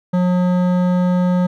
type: tone with hard clipping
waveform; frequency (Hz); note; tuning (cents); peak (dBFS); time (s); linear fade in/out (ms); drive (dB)
sine; 180; F#3; -47; -15; 0.13-1.47; 10; 13
effects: none